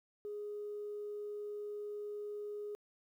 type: tone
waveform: sine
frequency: 415.3 Hz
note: G#4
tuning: in tune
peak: -39 dBFS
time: 0.25-2.75 s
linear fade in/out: 0 ms
effects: tanh soft clip ceiling -35 dBFS + 12-bit